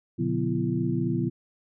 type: tone cluster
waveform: sine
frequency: 121.6 / 145.3 / 180.1 / 247.2 / 336.1 Hz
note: B2 / D3 / F#3 / B3 / E4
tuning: -26 / -18 / -46 / +2 / +34 cents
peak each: -30 dBFS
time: 0.18-1.3 s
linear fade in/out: 20 ms
effects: none